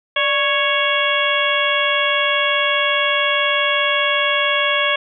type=harmonic tone with a mistuned harmonic; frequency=554.4 Hz; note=C#5; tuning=in tune; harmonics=1 / 2 / 3 / 4 / 5 / 6; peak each=-22 / -22 / -22 / -22 / -22 / -22 dBFS; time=0.16-4.96 s; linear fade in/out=5 ms; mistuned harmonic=1; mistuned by=+97 cents; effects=none